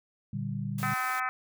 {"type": "chord", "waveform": "sine", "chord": "G minor", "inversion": "first", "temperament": "equal", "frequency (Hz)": [116.54, 146.83, 196], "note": ["Bb2", "D3", "G3"], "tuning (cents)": [0, 0, 0], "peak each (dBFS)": -35, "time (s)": [0.33, 0.94], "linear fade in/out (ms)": 5}
{"type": "high-pass noise", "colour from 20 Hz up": "white", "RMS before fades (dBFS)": -43, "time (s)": [0.78, 1.2], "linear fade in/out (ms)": 5, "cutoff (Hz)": 280, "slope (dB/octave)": 48}
{"type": "harmonic tone", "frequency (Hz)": 255.5, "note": "C4", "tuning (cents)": -41, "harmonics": [3, 4, 5, 6, 7, 8, 9, 10], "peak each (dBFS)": [-36, -40, -31, -37, -37, -41, -40, -48], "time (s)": [0.83, 1.29], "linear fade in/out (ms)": 0}
{"effects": []}